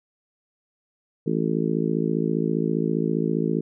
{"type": "harmonic tone", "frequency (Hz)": 55, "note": "A1", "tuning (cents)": 0, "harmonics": [3, 4, 5, 6, 7, 8], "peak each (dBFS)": [-26, -27, -28, -29, -29, -30], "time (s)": [1.26, 3.61], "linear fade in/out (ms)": 10, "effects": []}